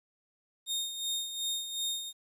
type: tone with tremolo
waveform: sawtooth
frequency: 3687 Hz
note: A#7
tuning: 20 cents flat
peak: -27 dBFS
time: 0.66-2.13 s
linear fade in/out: 50 ms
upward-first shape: sine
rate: 2.7 Hz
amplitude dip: 60%
effects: resampled to 32000 Hz + 11-bit